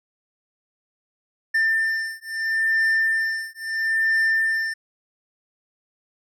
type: beating tone pair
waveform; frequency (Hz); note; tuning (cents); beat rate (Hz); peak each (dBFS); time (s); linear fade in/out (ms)
triangle; 1791 / 1791.75; A6 / A6; +30 / +31; 0.75; -21; 1.54-4.74; 10
effects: none